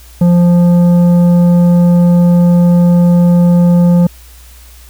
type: tone with tanh clipping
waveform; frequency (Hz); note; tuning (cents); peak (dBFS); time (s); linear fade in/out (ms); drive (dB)
sine; 174.61; F3; 0; -6; 0.21-4.07; 5; 9
effects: added 60 Hz sine -35 dBFS peak until 4.89 s + white hiss -41 dBFS RMS until 4.89 s